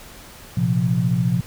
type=chord; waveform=sine; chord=Bb suspended second; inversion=none; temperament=equal; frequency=116.54 / 130.81 / 174.61 Hz; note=Bb2 / C3 / F3; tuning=0 / 0 / 0 cents; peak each=-22 / -21 / -20 dBFS; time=0.57-1.41 s; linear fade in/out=5 ms; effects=pink hiss -42 dBFS RMS until 1.46 s